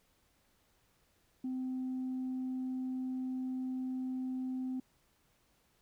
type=tone; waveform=sine; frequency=257.6 Hz; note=C4; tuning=27 cents flat; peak=-33 dBFS; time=1.44-4.8 s; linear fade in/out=5 ms; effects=tanh soft clip ceiling -32 dBFS + pink hiss -72 dBFS RMS until 5.81 s